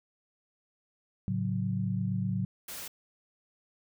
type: chord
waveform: sine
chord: F# minor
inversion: first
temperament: equal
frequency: 110 / 138.59 / 185 Hz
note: A2 / C#3 / F#3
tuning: 0 / 0 / 0 cents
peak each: -32 / -35 / -31 dBFS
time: 1.28-2.45 s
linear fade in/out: 0 ms
type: noise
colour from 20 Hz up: white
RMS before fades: -41 dBFS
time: 2.68-2.88 s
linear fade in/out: 5 ms
effects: none